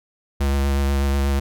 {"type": "tone with vibrato", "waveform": "square", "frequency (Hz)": 69.3, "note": "C#2", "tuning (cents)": 0, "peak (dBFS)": -18, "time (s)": [0.4, 1.4], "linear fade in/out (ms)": 10, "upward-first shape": "sine", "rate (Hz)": 8.2, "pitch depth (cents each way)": 21, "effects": []}